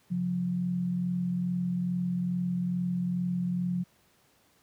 sine tone pair together, 136.45 / 178.8 Hz, C#3 / F3, -27 / +41 cents, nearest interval perfect fourth, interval 468 cents, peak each -36 / -27 dBFS, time 0.1-3.84 s, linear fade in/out 20 ms, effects pink hiss -65 dBFS RMS until 4.62 s + high-pass 80 Hz 12 dB/octave

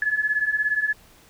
sine beating tone pair, 1700 / 1717 Hz, G#6 / A6, +40 / -43 cents, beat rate 17 Hz, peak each -25 / -22 dBFS, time 0.02-0.93 s, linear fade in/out 2 ms, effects pink hiss -53 dBFS RMS until 1.29 s

